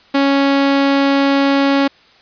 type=tone; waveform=sawtooth; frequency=277.2 Hz; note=C#4; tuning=in tune; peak=-7 dBFS; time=0.14-1.88 s; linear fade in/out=10 ms; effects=white hiss -48 dBFS RMS until 2.21 s + resampled to 11025 Hz